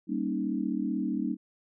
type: chord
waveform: sine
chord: Eb dominant seventh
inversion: first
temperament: equal with one note detuned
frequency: 196 / 233.1 / 275.6 / 311.1 Hz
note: G3 / Bb3 / Db4 / Eb4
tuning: 0 / 0 / -10 / 0 cents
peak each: -33 dBFS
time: 0.07-1.37 s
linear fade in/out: 50 ms
effects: none